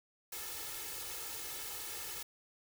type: noise with comb filter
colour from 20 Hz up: white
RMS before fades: -43 dBFS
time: 0.32-2.23 s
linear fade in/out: 5 ms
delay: 2.3 ms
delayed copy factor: +0.9
effects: none